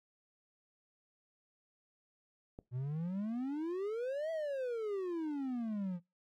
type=click; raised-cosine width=2 ms; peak=-33 dBFS; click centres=2.589 s
type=exponential two-way sweep; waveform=triangle; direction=up then down; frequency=120 to 661 to 171.6 Hz; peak=-33 dBFS; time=2.71-6 s; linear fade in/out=50 ms; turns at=4.31 s
effects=noise-tail reverb RT60 0.2 s tail -21 dB re dry + AAC 48 kbps